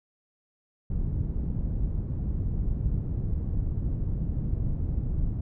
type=low-pass noise; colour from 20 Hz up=pink; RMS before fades=-28 dBFS; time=0.9-5.41 s; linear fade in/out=5 ms; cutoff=150 Hz; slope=12 dB/octave; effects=none